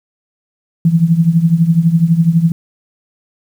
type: tone with tremolo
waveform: sine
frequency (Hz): 166.1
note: E3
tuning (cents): +13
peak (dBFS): -4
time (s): 0.85-2.52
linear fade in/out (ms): 2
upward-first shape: triangle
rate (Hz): 12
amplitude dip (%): 85
effects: 7-bit